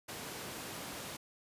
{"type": "high-pass noise", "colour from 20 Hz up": "pink", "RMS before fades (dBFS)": -44, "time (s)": [0.08, 1.17], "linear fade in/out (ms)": 10, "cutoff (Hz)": 140, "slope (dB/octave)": 12, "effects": ["resampled to 32000 Hz"]}